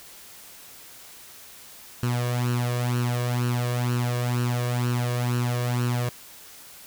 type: tone with flanger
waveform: sawtooth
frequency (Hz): 122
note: B2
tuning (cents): -21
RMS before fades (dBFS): -25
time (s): 2.03-6.09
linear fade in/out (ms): 0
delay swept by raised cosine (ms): 0.7 to 1.8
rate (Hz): 2.1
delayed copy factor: +0.7
effects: white hiss -46 dBFS RMS until 6.86 s